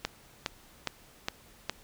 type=click train; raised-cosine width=0.2 ms; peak=-12 dBFS; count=5; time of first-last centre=0.05-1.696 s; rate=2.43 Hz; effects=pink hiss -57 dBFS RMS until 1.83 s